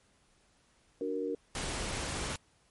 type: chord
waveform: sine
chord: D augmented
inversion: none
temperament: equal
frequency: 293.7 / 370 / 466.2 Hz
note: D4 / F#4 / A#4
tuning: 0 / 0 / 0 cents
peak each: -37 / -38 / -34 dBFS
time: 1.01-1.35 s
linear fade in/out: 2 ms
type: noise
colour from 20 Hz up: pink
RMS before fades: -36 dBFS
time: 1.55-2.36 s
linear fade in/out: 2 ms
effects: pink hiss -68 dBFS RMS until 2.7 s + MP3 48 kbps